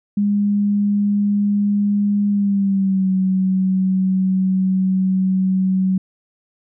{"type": "tone with pitch glide", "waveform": "sine", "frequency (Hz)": [204.1, 188.24], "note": ["G#3", "F#3"], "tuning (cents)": [-30, 30], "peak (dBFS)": -14, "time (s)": [0.17, 5.98], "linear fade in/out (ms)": 5, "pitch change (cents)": -140, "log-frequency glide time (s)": [2.29, 3.1], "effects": []}